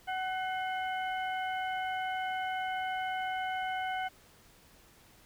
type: harmonic tone with a mistuned harmonic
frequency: 749 Hz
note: F#5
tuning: 21 cents sharp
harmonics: 1 / 2 / 3 / 4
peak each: -33 / -39 / -43 / -45 dBFS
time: 0.07-4.09 s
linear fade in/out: 20 ms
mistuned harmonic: 3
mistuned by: -80 cents
effects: pink hiss -60 dBFS RMS until 5.25 s